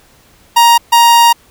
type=tone bursts at uneven times; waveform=45% pulse; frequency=938 Hz; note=A#5; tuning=11 cents sharp; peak=-4 dBFS; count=2; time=0.56-0.78 / 0.92-1.33 s; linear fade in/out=10 ms; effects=pink hiss -47 dBFS RMS until 1.5 s